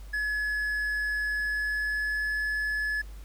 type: tone with pitch glide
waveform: triangle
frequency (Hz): 1700 to 1711.8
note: G#6 to A6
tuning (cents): +40 to -48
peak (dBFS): -25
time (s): 0.13-3.02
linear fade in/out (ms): 10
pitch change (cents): +12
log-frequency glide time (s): 1.32-2.41
effects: added 50 Hz sine -40 dBFS peak until 3.24 s + pink hiss -56 dBFS RMS until 3.24 s